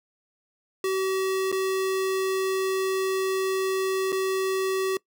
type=tone with dropouts; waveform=square; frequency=381 Hz; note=G4; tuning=49 cents flat; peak=-24 dBFS; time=0.84-4.97 s; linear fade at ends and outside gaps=2 ms; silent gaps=1.517-1.525 / 4.121-4.126 s; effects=noise-tail reverb RT60 0.1 s tail -22 dB re dry